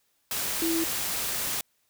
sine tone in noise, 329.6 Hz, E4, in tune, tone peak -25 dBFS, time 0.62-0.84 s, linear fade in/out 2 ms, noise white, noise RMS -30 dBFS, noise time 0.31-1.61 s, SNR +2 dB, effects white hiss -71 dBFS RMS until 1.89 s

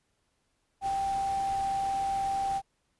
sine tone in noise, 784 Hz, G5, in tune, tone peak -27 dBFS, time 0.81-2.62 s, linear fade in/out 50 ms, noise pink, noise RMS -44 dBFS, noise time 0.81-2.62 s, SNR +14 dB, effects pink hiss -75 dBFS RMS until 2.99 s + resampled to 24000 Hz

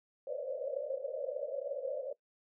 pink band-pass noise, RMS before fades -38 dBFS, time 0.27-2.13 s, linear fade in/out 5 ms, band 510 to 590 Hz, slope 96 dB/octave, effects noise-tail reverb RT60 0.1 s tail -18 dB re dry

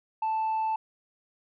sine tone, 880 Hz, A5, in tune, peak -23 dBFS, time 0.22-0.76 s, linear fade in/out 5 ms, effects tanh soft clip ceiling -24 dBFS

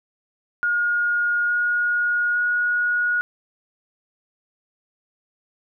sine tone with pitch steps, 1430 / 1439.9 / 1450 Hz, F6 / F#6 / F#6, +41 / -48 / -35 cents, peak -18 dBFS, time 0.63-3.21 s, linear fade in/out 0 ms, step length 860 ms, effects none

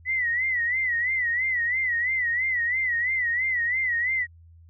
sine tone with vibrato, 1975.5 Hz, B6, in tune, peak -22 dBFS, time 0.05-4.27 s, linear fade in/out 50 ms, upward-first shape sine, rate 3 Hz, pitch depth 110 cents each way, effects added 83 Hz sine -48 dBFS peak until 4.69 s

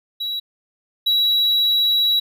triangle tone pair in turn, 3895 / 3895 Hz, B7 / B7, -25 / -25 cents, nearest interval unison, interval 0 cents, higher neither, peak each -21 / -13 dBFS, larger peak second, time 0.2-0.4 / 1.06-2.2 s, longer second, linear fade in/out 10 ms, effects none

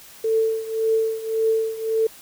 sine tone with tremolo, 445.1 Hz, A4, 20 cents sharp, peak -15 dBFS, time 0.24-2.07 s, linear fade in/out 5 ms, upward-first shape triangle, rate 1.8 Hz, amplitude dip 85%, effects white hiss -45 dBFS RMS until 2.21 s

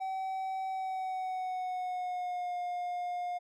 triangle tone with pitch glide, 763 to 711.9 Hz, G5 to F5, -47 to +33 cents, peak -31 dBFS, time 0-3.39 s, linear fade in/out 20 ms, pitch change -120 cents, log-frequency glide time 0.69-2.57 s, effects none

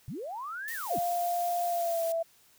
sine linear two-way sweep, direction up then down, 100 to 1900 to 104.4 Hz, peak -35 dBFS, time 0.08-0.99 s, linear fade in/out 0 ms, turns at 0.73 s
blue noise, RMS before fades -41 dBFS, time 0.68-2.12 s, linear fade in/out 0 ms
sine tone with pitch glide, 698.5 to 663.1 Hz, F5 to E5, 0 to +10 cents, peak -27 dBFS, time 0.9-2.23 s, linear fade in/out 10 ms, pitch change -90 cents, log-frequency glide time 1.66-2.04 s
effects white hiss -62 dBFS RMS until 2.58 s

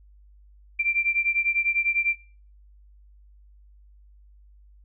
sine beating tone pair, 2357 / 2367 Hz, D7 / D7, +6 / +13 cents, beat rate 10 Hz, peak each -24 dBFS, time 0.79-2.15 s, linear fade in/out 10 ms, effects noise-tail reverb RT60 0.4 s tail -19 dB re dry + added 50 Hz sine -50 dBFS peak until 4.84 s

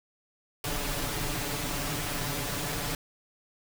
pink noise with comb filter, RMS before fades -32 dBFS, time 0.64-2.95 s, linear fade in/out 2 ms, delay 6.9 ms, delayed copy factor +0.75, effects none

